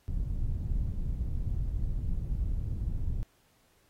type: low-pass noise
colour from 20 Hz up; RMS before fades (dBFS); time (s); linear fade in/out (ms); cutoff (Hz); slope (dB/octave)
pink; -31; 0.08-3.23; 0; 100; 12
effects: pink hiss -68 dBFS RMS until 3.89 s + AAC 48 kbps